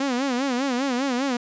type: tone with vibrato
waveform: sawtooth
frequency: 260 Hz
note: C4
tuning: 11 cents flat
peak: -18 dBFS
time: 0-1.37 s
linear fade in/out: 5 ms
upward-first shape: sine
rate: 5 Hz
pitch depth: 140 cents each way
effects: resampled to 16000 Hz